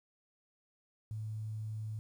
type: tone with quantisation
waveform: sine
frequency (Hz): 108.5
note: A2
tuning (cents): -24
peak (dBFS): -37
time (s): 1.11-1.99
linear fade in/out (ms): 0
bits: 11
effects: none